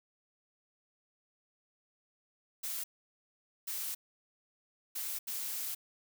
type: noise bursts at uneven times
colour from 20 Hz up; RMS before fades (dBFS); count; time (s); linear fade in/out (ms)
blue; -38; 4; 2.63-2.84 / 3.67-3.95 / 4.95-5.19 / 5.27-5.75; 10
effects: none